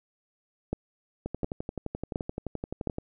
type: two click trains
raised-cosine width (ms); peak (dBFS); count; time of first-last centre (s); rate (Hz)
2; -15 / -19; 4 / 21; 0.73-2.873 / 1.26-2.984; 1.4 / 11.6
effects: none